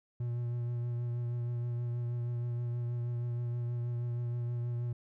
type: tone with vibrato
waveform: triangle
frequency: 120 Hz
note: B2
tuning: 49 cents flat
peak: -30 dBFS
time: 0.2-4.93 s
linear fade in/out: 5 ms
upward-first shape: triangle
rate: 6.3 Hz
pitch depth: 21 cents each way
effects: none